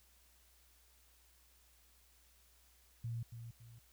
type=tone with echo; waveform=sine; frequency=116.6 Hz; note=A#2; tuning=1 cent sharp; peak=-38 dBFS; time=3.04-3.23 s; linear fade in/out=5 ms; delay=280 ms; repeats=2; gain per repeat=-8 dB; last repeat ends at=3.79 s; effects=added 60 Hz sine -69 dBFS peak until 3.92 s + white hiss -69 dBFS RMS until 3.92 s